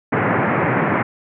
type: band-pass noise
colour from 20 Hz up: pink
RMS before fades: -18 dBFS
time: 0.12-1.03 s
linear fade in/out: 10 ms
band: 110 to 2200 Hz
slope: 48 dB/octave
effects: none